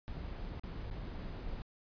brown noise with dropouts, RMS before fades -42 dBFS, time 0.08-1.62 s, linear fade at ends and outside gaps 0 ms, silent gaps 0.445-0.449 / 0.596-0.635 / 0.902-0.912 s, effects resampled to 11025 Hz

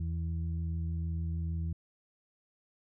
harmonic tone, 82.41 Hz, E2, in tune, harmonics 1 / 2 / 4, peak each -32 / -38 / -54 dBFS, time 0-1.73 s, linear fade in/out 5 ms, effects none

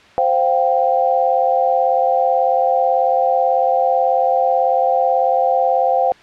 sine chord, C suspended fourth, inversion none, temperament equal with one note detuned, 523.3 / 705.8 / 784 Hz, C5 / F5 / G5, 0 / +18 / 0 cents, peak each -17 dBFS, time 0.18-6.12 s, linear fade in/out 0 ms, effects white hiss -45 dBFS RMS until 6.22 s + low-pass 3000 Hz 12 dB/octave

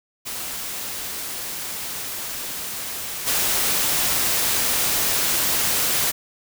white noise with level steps, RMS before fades -30 / -21 dBFS, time 0.25-6.12 s, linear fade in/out 20 ms, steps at 3.26 s, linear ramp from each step 20 ms, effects none

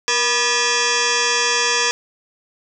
sine tone with frequency modulation, 1933 Hz, B6, 38 cents flat, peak -15 dBFS, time 0.08-1.91 s, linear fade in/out 0 ms, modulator 729 Hz, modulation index 6.3, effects none

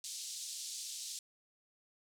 white band-pass noise, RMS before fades -44 dBFS, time 0.04-1.19 s, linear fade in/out 2 ms, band 3700 to 8500 Hz, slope 24 dB/octave, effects none

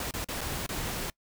pink noise with dropouts, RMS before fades -34 dBFS, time 0-1.1 s, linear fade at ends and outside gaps 2 ms, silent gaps 0.11-0.138 / 0.245-0.286 / 0.409-0.413 / 0.664-0.69 s, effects noise-tail reverb RT60 0.1 s tail -24 dB re dry

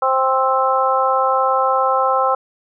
harmonic tone, 263 Hz, C4, 9 cents sharp, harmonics 2 / 3 / 4 / 5, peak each -19 / -19 / -19 / -19 dBFS, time 0.02-2.35 s, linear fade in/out 5 ms, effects none

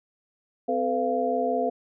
sine tone cluster, 256.2 / 437.5 / 503 / 690 Hz, C4 / A4 / B4 / F5, -36 / -10 / +32 / -21 cents, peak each -30 / -29 / -28 / -26 dBFS, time 0.68-1.7 s, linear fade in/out 10 ms, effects none

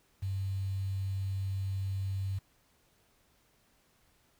sine tone with quantisation, 96.7 Hz, G2, 23 cents flat, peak -31 dBFS, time 0.22-2.39 s, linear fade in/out 10 ms, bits 9, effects pink hiss -69 dBFS RMS until 4.39 s

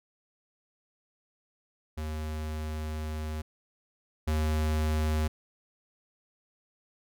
square tone pair in turn, 77.4 / 77.4 Hz, D#2 / D#2, -9 / -9 cents, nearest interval unison, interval 0 cents, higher neither, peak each -33 / -26 dBFS, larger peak second, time 1.97-3.42 / 4.27-5.28 s, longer first, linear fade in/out 10 ms, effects none

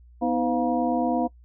sine tone cluster, 247.1 / 316.2 / 510 / 703 / 954 Hz, B3 / D#4 / C5 / F5 / A#5, +1 / +28 / -44 / +11 / +40 cents, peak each -25 / -28 / -30 / -26 / -32 dBFS, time 0.21-1.28 s, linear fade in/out 20 ms, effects noise-tail reverb RT60 0.1 s tail -22 dB re dry + added 60 Hz sine -48 dBFS peak until 1.44 s

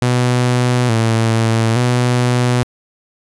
sawtooth tone with pitch steps, 123.8 / 113.2 / 123.3 Hz, B2 / A2 / B2, +5 / +50 / -2 cents, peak -8 dBFS, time 0.02-2.63 s, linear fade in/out 0 ms, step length 870 ms, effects resampled to 24000 Hz

